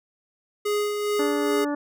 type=tone with tremolo; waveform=square; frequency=415.3 Hz; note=G#4; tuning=in tune; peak=-22 dBFS; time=0.65-1.65 s; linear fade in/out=10 ms; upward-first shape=sine; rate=2.4 Hz; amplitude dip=40%
type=harmonic tone; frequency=290.9 Hz; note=D4; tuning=16 cents flat; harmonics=1 / 2 / 3 / 4 / 5 / 6; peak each=-25 / -31 / -35 / -37 / -39 / -41 dBFS; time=1.19-1.75 s; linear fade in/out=5 ms
effects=none